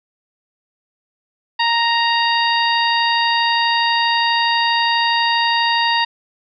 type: harmonic tone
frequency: 932.3 Hz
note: A#5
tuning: in tune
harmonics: 1 / 2 / 3 / 4 / 5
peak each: -17 / -20 / -22 / -23 / -24 dBFS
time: 1.59-6.05 s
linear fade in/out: 10 ms
effects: none